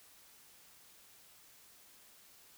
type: silence
effects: white hiss -61 dBFS RMS until 2.57 s